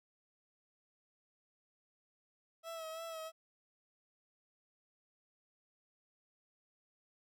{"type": "tone with vibrato", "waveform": "30% pulse", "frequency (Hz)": 650, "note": "E5", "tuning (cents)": -24, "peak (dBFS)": -40, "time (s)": [2.63, 3.32], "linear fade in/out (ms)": 50, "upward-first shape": "sine", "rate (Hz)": 3, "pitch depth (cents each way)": 37, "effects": []}